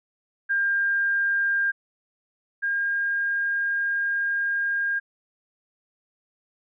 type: tone pair in turn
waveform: sine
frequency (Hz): 1602 / 1614.1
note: G6 / G#6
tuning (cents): +37 / -50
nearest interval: unison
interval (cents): 13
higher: second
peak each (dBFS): -20 / -22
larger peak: first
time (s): 0.49-1.72 / 2.62-5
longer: second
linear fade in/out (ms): 20
effects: none